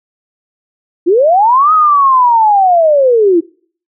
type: linear two-way sweep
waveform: sine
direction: up then down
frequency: 318.7 to 1277 to 318.7 Hz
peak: -5 dBFS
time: 1.06-3.41 s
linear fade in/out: 20 ms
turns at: 1.73 s
effects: noise-tail reverb RT60 0.5 s tail -24 dB re dry